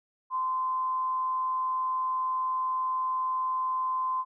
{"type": "tone with amplitude modulation", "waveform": "sine", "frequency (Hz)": 1033, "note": "C6", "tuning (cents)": -22, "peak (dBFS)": -25, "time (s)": [0.3, 4.25], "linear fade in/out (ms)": 50, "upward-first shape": "sine", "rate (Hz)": 160, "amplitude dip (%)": 25, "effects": []}